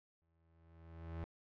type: tone with exponential growth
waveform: 35% pulse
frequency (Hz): 82.41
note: E2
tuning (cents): 0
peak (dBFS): -38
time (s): 0.22-1.24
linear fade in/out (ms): 0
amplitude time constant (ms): 220
effects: low-pass 2000 Hz 12 dB/octave